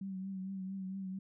sine tone with vibrato, 191 Hz, G3, 45 cents flat, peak -38 dBFS, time 0.01-1.19 s, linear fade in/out 5 ms, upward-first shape triangle, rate 4.4 Hz, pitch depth 46 cents each way, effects none

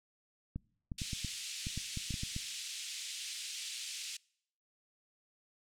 clicks, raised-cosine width 5 ms, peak -26 dBFS, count 12, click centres 0.56 / 0.918 / 1.018 / 1.132 / 1.247 / 1.669 / 1.776 / 1.973 / 2.107 / 2.141 / 2.234 / 2.364 s
pink band-pass noise, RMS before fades -43 dBFS, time 0.98-4.17 s, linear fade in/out 5 ms, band 2700 to 8800 Hz, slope 24 dB/octave
effects noise-tail reverb RT60 0.7 s tail -26 dB re dry

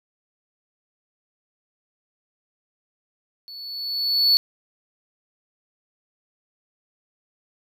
triangle tone with level ramp, 4435 Hz, C#8, in tune, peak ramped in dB -36 to -11 dBFS, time 3.48-4.37 s, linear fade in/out 0 ms, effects none

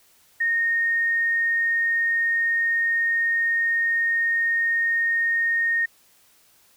sine tone, 1848 Hz, A#6, 16 cents flat, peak -19 dBFS, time 0.4-5.86 s, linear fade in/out 10 ms, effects white hiss -58 dBFS RMS until 6.76 s

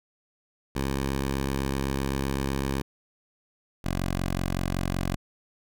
10% pulse tone pair in turn, 67.9 / 45.32 Hz, C#2 / F#1, -35 / -35 cents, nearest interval perfect fifth, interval 700 cents, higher first, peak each -18 dBFS, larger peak neither, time 0.75-2.82 / 3.84-5.16 s, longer first, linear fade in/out 10 ms, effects none

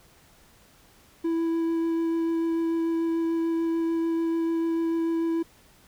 triangle tone with vibrato, 330.4 Hz, E4, 4 cents sharp, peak -21 dBFS, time 1.24-5.43 s, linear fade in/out 10 ms, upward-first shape sine, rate 6.8 Hz, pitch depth 8 cents each way, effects pink hiss -57 dBFS RMS until 5.87 s

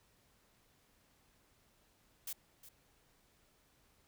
blue noise with echo, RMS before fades -42 dBFS, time 2.27-2.33 s, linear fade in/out 5 ms, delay 360 ms, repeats 1, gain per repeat -14 dB, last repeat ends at 2.69 s, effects pink hiss -71 dBFS RMS until 4.07 s

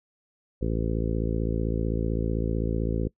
harmonic tone, 55.7 Hz, A1, 22 cents sharp, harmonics 1 / 2 / 3 / 4 / 5 / 6 / 7 / 8 / 9, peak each -28 / -31 / -33 / -34 / -35 / -36 / -36 / -37 / -38 dBFS, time 0.61-3.08 s, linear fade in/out 10 ms, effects noise-tail reverb RT60 0.1 s tail -22 dB re dry

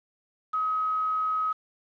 sine tone with quantisation, 1270 Hz, D#6, 35 cents sharp, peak -24 dBFS, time 0.53-1.53 s, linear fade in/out 10 ms, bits 7, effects low-pass 3000 Hz 12 dB/octave

